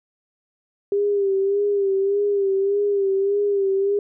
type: tone with vibrato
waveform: sine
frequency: 398.1 Hz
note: G4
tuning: 27 cents sharp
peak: -17 dBFS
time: 0.92-3.99 s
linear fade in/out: 2 ms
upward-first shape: sine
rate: 1.7 Hz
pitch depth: 50 cents each way
effects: none